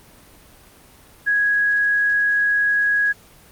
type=tone; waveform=sine; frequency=1661.2 Hz; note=G#6; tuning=in tune; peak=-15 dBFS; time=1.26-3.13 s; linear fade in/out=20 ms; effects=pink hiss -48 dBFS RMS until 3.51 s + Opus 24 kbps